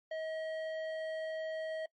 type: tone with hard clipping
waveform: sine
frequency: 636 Hz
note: D#5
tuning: 38 cents sharp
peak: -38 dBFS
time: 0.11-1.86 s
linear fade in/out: 5 ms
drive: 10 dB
effects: noise-tail reverb RT60 0.1 s tail -24 dB re dry + MP3 32 kbps